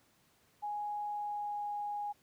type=tone with pitch glide; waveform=sine; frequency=830.6 to 824.9 Hz; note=G#5 to G#5; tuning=0 to -12 cents; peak=-35 dBFS; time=0.62-2.13 s; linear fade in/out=20 ms; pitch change=-12 cents; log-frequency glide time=1.04-1.75 s; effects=pink hiss -69 dBFS RMS until 2.22 s + high-pass 80 Hz 12 dB/octave